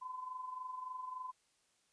sine tone with amplitude modulation, 1017 Hz, C6, 50 cents flat, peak -39 dBFS, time 0.01-1.32 s, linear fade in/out 20 ms, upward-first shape sine, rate 23.5 Hz, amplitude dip 60%, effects white hiss -75 dBFS RMS until 1.92 s + resampled to 22050 Hz

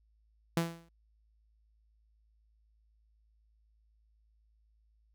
sawtooth tone with exponential decay, 167.4 Hz, E3, 27 cents sharp, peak -21 dBFS, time 0.57-0.89 s, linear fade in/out 2 ms, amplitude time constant 68 ms, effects added 54 Hz sine -66 dBFS peak until 5.14 s

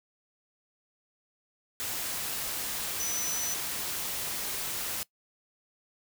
sine tone in noise, 5970 Hz, F#8, 15 cents sharp, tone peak -31 dBFS, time 3-3.54 s, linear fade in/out 0 ms, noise white, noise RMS -34 dBFS, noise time 1.8-5.03 s, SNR 0 dB, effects noise-tail reverb RT60 0.1 s tail -21 dB re dry

